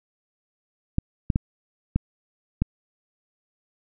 clicks, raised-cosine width 5 ms, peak -8 dBFS, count 5, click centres 0.984 / 1.302 / 1.359 / 1.96 / 2.62 s, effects none

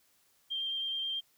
sine tone with vibrato, 3173 Hz, G7, 20 cents sharp, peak -32 dBFS, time 0.5-1.21 s, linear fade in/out 20 ms, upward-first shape square, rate 9.3 Hz, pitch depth 8 cents each way, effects white hiss -69 dBFS RMS until 1.37 s

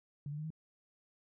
sine tone with pitch steps, 143.6 / 148.41 / 153.37 / 158.51 Hz, D3 / D3 / D#3 / D#3, -39 / +19 / -25 / +32 cents, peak -38 dBFS, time 0.26-0.504 s, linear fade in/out 2 ms, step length 61 ms, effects none

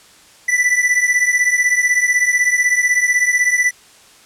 square beating tone pair, 1975.5 / 1991.5 Hz, B6 / B6, 0 / +14 cents, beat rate 16 Hz, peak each -15 / -18 dBFS, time 0.48-3.71 s, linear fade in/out 10 ms, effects white hiss -46 dBFS RMS until 4.25 s + low-pass 9000 Hz 12 dB/octave

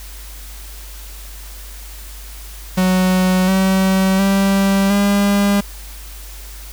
45% pulse tone with pitch steps, 185 / 190.31 / 195.77 / 201.4 Hz, F#3 / F#3 / G3 / G3, 0 / +49 / -2 / +47 cents, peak -12 dBFS, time 2.77-5.61 s, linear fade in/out 10 ms, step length 710 ms, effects added 50 Hz sine -32 dBFS peak until 6.72 s + white hiss -38 dBFS RMS until 6.72 s

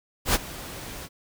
pink noise with ADSR envelope, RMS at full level -19 dBFS, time 0.25-1.09 s, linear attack 93 ms, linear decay 31 ms, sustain -19 dB, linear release 48 ms, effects none

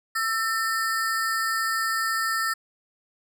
square ring-modulated tone, 1568 Hz, G6, in tune, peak -21 dBFS, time 0.15-2.54 s, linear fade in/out 10 ms, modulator 238 Hz, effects none

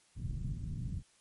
white low-pass noise, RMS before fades -38 dBFS, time 0.15-1.03 s, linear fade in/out 50 ms, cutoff 150 Hz, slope 24 dB/octave, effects white hiss -67 dBFS RMS until 1.2 s + MP3 48 kbps

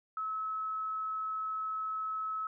sine tone, 1293 Hz, E6, 34 cents flat, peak -33 dBFS, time 0.17-2.47 s, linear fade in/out 2 ms, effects none

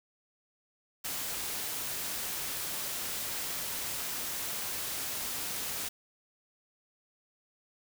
white noise, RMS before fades -36 dBFS, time 1.04-5.89 s, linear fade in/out 10 ms, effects none

